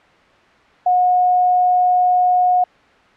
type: tone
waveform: sine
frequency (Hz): 725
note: F#5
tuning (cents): -35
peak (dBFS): -11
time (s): 0.86-2.64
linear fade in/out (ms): 5
effects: white hiss -49 dBFS RMS until 3.16 s + low-pass 2000 Hz 12 dB/octave